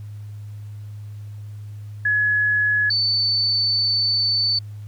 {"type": "tone pair in turn", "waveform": "sine", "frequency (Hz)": [1692, 4517], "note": ["G#6", "C#8"], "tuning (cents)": [32, 32], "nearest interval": "octave + perfect fourth", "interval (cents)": 1700, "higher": "second", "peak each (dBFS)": [-16, -17], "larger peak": "first", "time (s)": [[2.05, 2.9], [2.9, 4.59]], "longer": "second", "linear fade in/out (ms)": 5, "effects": ["added 104 Hz sine -32 dBFS peak until 4.87 s", "pink hiss -57 dBFS RMS until 4.87 s"]}